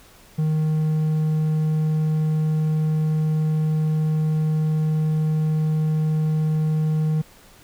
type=tone; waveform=triangle; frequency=155.56 Hz; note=D#3; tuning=in tune; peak=-16 dBFS; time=0.38-7.22 s; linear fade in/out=10 ms; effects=pink hiss -50 dBFS RMS until 7.63 s